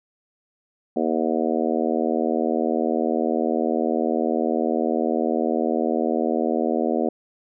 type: harmonic tone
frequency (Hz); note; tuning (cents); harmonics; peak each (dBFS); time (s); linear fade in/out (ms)
80; D#2; +49; 3 / 4 / 5 / 6 / 7 / 8 / 9; -25 / -26 / -27 / -28 / -28 / -29 / -30; 0.96-7.09; 5
effects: none